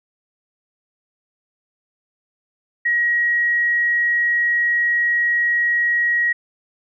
sine tone, 1900 Hz, A#6, 33 cents sharp, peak -15 dBFS, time 2.85-6.33 s, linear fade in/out 10 ms, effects none

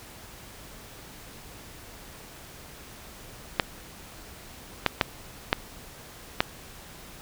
clicks, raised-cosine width 0.3 ms, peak -3 dBFS, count 5, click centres 3.598 / 4.863 / 5.012 / 5.529 / 6.405 s, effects pink hiss -46 dBFS RMS until 7.21 s

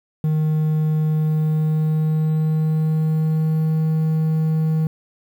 triangle tone with pitch glide, 155 to 158.07 Hz, D#3 to D#3, -6 to +28 cents, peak -14 dBFS, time 0.24-4.87 s, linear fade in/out 2 ms, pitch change +34 cents, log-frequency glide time 1.07-3.85 s, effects 8-bit

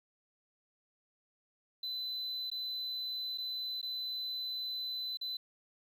sine tone with dropouts, 4019 Hz, B7, 30 cents sharp, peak -33 dBFS, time 1.83-5.37 s, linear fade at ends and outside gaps 5 ms, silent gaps 2.501-2.515 / 3.376-3.382 / 3.815-3.828 / 5.172-5.212 s, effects tanh soft clip ceiling -35 dBFS + 11-bit

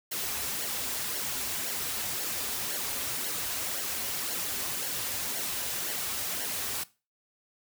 white noise with flanger, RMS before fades -33 dBFS, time 0.11-6.84 s, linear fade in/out 10 ms, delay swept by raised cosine 0.8 to 6.4 ms, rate 1.9 Hz, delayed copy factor -0.65, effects noise-tail reverb RT60 0.3 s tail -19 dB re dry

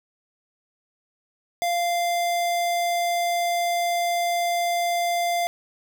square tone, 694 Hz, F5, 11 cents flat, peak -22 dBFS, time 1.62-5.47 s, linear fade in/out 0 ms, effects none

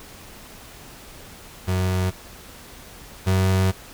35% pulse tone pair in turn, 92.5 / 94.33 Hz, F#2 / F#2, 0 / +34 cents, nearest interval unison, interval 34 cents, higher second, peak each -18 / -15 dBFS, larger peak second, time 1.67-2.11 / 3.26-3.72 s, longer second, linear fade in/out 20 ms, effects pink hiss -43 dBFS RMS until 3.93 s

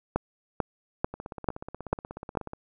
two click trains, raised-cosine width 1 ms, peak -10 / -23 dBFS, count 6 / 24, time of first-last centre 0.16-2.372 / 1.14-2.534 s, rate 2.26 / 16.5 Hz, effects none

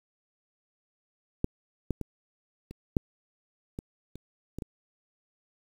clicks, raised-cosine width 3 ms, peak -12 / -15 / -21 / -29 / -10 / -22 / -30 / -23 / -22 dBFS, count 9, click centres 1.444 / 1.907 / 2.013 / 2.71 / 2.968 / 3.789 / 4.156 / 4.586 / 4.622 s, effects 8-bit

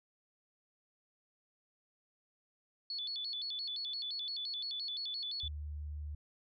sine tone with vibrato, 3900 Hz, B7, 23 cents flat, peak -37 dBFS, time 2.9-5.48 s, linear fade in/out 2 ms, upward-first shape square, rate 5.8 Hz, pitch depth 200 cents each way
sine tone, 74.5 Hz, D2, 25 cents sharp, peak -39 dBFS, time 5.43-6.15 s, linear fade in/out 5 ms
effects none

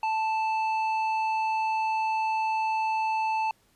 square tone with low-pass filter, 880 Hz, A5, in tune, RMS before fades -27 dBFS, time 0.03-3.51 s, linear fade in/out 2 ms, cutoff 2400 Hz, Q 1.1, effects pink hiss -65 dBFS RMS until 3.75 s + resampled to 32000 Hz

